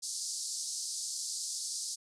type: band-pass noise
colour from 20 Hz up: pink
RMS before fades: -38 dBFS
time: 0.02-1.96 s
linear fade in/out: 20 ms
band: 4500 to 9600 Hz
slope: 48 dB/octave
effects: none